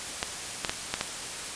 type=clicks; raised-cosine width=0.2 ms; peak=-9 dBFS; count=5; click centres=0.229 / 0.648 / 0.695 / 0.94 / 1.011 s; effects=white hiss -36 dBFS RMS until 1.55 s + resampled to 22050 Hz